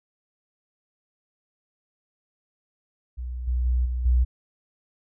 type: tone with level steps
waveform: sine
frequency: 61.74 Hz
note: B1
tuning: in tune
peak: -29 / -21 / -19 / -24 / -16 dBFS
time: 3.17-4.25 s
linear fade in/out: 20 ms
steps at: 3.47 / 3.65 / 3.85 / 4.05 s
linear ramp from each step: 10 ms
effects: none